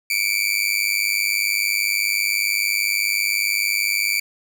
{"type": "tone with amplitude modulation", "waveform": "sawtooth", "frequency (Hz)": 2319, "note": "D7", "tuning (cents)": -22, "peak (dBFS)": -11, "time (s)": [0.1, 4.2], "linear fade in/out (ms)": 5, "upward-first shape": "sine", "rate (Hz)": 100, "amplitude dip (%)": 100, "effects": []}